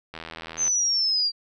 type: click train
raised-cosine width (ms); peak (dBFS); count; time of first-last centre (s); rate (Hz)
0.3; -20; 45; 0.14-0.679; 81.6
type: linear sweep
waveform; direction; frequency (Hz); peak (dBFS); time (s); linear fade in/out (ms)
sine; down; 6272 to 4700; -20; 0.57-1.32; 50
effects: none

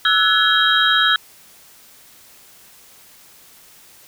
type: tone cluster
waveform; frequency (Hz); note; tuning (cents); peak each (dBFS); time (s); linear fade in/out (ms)
sine; 1323 / 1482 / 1696 / 3214 / 3825; E6 / F#6 / G#6 / G7 / A#7; +6 / +2 / +36 / +43 / +44; -19; 0.05-1.16; 2
effects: white hiss -47 dBFS RMS until 4.07 s

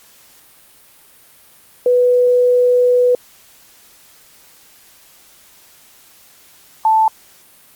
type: tone pair in turn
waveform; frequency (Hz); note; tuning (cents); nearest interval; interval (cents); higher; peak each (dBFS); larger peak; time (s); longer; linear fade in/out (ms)
sine; 493.9 / 880; B4 / A5; 0 / 0; minor seventh; 1000; second; -9; neither; 1.86-3.15 / 6.85-7.08; first; 2
effects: white hiss -47 dBFS RMS until 7.75 s + Opus 48 kbps

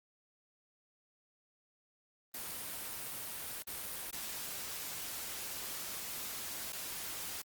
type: noise with dropouts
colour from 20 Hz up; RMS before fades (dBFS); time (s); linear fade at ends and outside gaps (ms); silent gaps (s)
white; -42; 2.34-7.42; 5; 3.626-3.671 / 4.109-4.127 / 6.724-6.729
effects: Opus 32 kbps

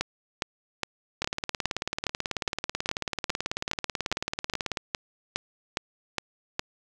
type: two click trains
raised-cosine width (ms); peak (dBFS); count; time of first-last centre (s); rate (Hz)
0.2; -9 / -11; 17 / 66; 0.01-6.594 / 1.22-4.772; 2.43 / 18.3
effects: none

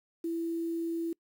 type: tone with quantisation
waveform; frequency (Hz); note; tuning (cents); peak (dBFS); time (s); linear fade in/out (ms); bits
sine; 332.9; E4; +17; -30; 0.24-1.13; 5; 9
effects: noise-tail reverb RT60 0.1 s tail -25 dB re dry

